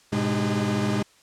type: tone cluster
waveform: 45% pulse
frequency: 106.5 / 126.1 / 206.1 / 304.3 / 396.2 Hz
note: G#2 / B2 / G#3 / D#4 / G4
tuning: +44 / +36 / -13 / -38 / +18 cents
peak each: -31 / -29 / -25 / -31 / -33 dBFS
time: 0.12-1.03 s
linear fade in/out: 10 ms
effects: white hiss -57 dBFS RMS until 1.22 s + low-pass 8000 Hz 12 dB/octave